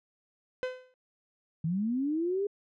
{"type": "tone with exponential decay", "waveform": "45% pulse", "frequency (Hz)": 509, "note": "C5", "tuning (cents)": -48, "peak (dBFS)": -27, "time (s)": [0.63, 0.94], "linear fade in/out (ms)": 0, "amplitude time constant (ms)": 66}
{"type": "linear sweep", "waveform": "sine", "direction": "up", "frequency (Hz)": [153.2, 413], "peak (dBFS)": -27, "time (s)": [1.64, 2.47], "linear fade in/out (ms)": 5}
{"effects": ["low-pass 3000 Hz 12 dB/octave"]}